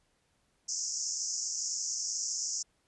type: band-pass noise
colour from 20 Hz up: white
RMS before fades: -35 dBFS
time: 0.68-2.63 s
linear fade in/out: 10 ms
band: 5200 to 7200 Hz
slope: 96 dB/octave
effects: pink hiss -73 dBFS RMS until 2.87 s + resampled to 24000 Hz